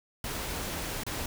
pink noise with dropouts, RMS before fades -35 dBFS, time 0.24-1.26 s, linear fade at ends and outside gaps 2 ms, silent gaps 1.035-1.065 s, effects none

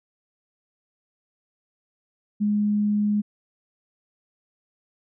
sine tone, 208.1 Hz, G#3, 4 cents sharp, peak -19 dBFS, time 2.4-3.22 s, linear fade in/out 20 ms, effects none

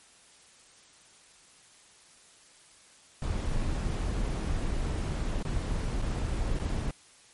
brown noise with dropouts, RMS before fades -30 dBFS, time 3.22-6.91 s, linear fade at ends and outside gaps 2 ms, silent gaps 5.428-5.45 / 6.017-6.022 / 6.589-6.597 s, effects white hiss -57 dBFS RMS until 7.33 s + MP3 48 kbps

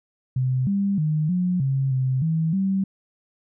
sine tone with pitch steps, 128.7 / 198.7 / 153.8 / 180.4 / 135.1 / 130.4 / 161.2 / 192.8 Hz, C3 / G3 / D#3 / F#3 / C#3 / C3 / E3 / G3, -28 / +24 / -20 / -44 / -44 / -5 / -38 / -28 cents, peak -19 dBFS, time 0.36-2.84 s, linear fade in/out 5 ms, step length 310 ms, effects none

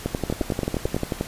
two click trains, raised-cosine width 2 ms, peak -10 / -10 dBFS, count 14 / 7, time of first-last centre 0.06-1.21 / 0.3-0.965 s, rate 11.3 / 9.02 Hz, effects pink hiss -38 dBFS RMS until 1.27 s + resampled to 32000 Hz

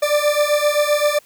40% pulse beating tone pair, 587.3 / 595 Hz, D5 / D5, 0 / +22 cents, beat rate 7.7 Hz, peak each -17 dBFS, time 0.02-1.19 s, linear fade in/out 10 ms, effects white hiss -52 dBFS RMS until 1.25 s

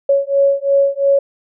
sine beating tone pair, 554.4 / 557.3 Hz, C#5 / C#5, 0 / +9 cents, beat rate 2.9 Hz, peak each -14 dBFS, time 0.09-1.19 s, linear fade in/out 5 ms, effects none

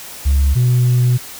sine tone pair in turn, 69.3 / 123.87 Hz, C#2 / B2, 0 / +6 cents, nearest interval minor seventh, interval 1006 cents, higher second, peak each -8 / -8 dBFS, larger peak neither, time 0.25-0.55 / 0.55-1.18 s, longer second, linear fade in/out 20 ms, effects tanh soft clip ceiling -8 dBFS + white hiss -33 dBFS RMS until 1.39 s

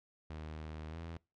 sawtooth tone with pitch glide, 77.78 to 82.88 Hz, D#2 to E2, 0 to +10 cents, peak -39 dBFS, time 0.3-1.17 s, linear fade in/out 0 ms, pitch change +110 cents, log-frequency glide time 0.89-0.97 s, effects noise-tail reverb RT60 0.3 s tail -25 dB re dry + low-pass 4000 Hz 12 dB/octave

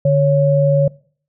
sine tone pair together, 146.83 / 555.1 Hz, D3 / C#5, 0 / +2 cents, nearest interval octave + major seventh, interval 2302 cents, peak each -13 dBFS, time 0.05-0.88 s, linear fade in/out 5 ms, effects noise-tail reverb RT60 0.5 s tail -23 dB re dry

